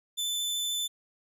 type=tone with vibrato; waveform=sawtooth; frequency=3520 Hz; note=A7; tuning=in tune; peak=-26 dBFS; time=0.17-0.88 s; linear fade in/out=20 ms; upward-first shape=sine; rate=13 Hz; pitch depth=8 cents each way; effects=none